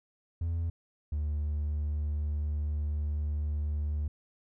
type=tone pair in turn; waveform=triangle; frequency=83.8 / 74.66 Hz; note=E2 / D2; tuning=+29 / +29 cents; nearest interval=major second; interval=200 cents; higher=first; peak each=-26 dBFS; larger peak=neither; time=0.41-0.7 / 1.12-4.08 s; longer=second; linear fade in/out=5 ms; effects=tanh soft clip ceiling -23 dBFS